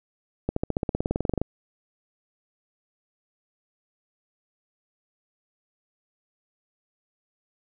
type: accelerating click train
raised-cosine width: 2 ms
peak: -11 dBFS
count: 18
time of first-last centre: 0.49-1.416 s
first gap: 74 ms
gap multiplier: 0.96
effects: none